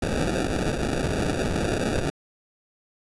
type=noise with sample-and-hold; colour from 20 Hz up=violet; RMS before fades=-25 dBFS; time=0.02-2.1 s; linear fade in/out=5 ms; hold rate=1050 Hz; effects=resampled to 24000 Hz